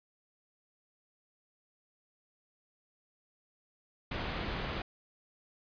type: low-pass noise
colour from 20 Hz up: pink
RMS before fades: -37 dBFS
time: 4.11-4.82 s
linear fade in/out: 5 ms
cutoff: 4000 Hz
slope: 24 dB/octave
effects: resampled to 11025 Hz